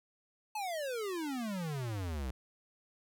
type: exponential sweep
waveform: square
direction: down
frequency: 880 to 60.4 Hz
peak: -36 dBFS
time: 0.55-2.31 s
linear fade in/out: 5 ms
effects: none